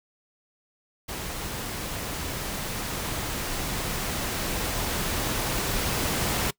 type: noise with level ramp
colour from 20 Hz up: pink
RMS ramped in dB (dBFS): -34 to -26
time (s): 1.08-6.51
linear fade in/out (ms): 10
effects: noise-tail reverb RT60 0.1 s tail -23 dB re dry